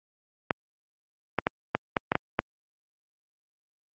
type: clicks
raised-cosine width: 0.5 ms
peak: -7 dBFS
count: 8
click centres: 0.508 / 1.387 / 1.469 / 1.75 / 1.968 / 2.119 / 2.154 / 2.391 s
effects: high-pass 100 Hz 12 dB/octave + Opus 48 kbps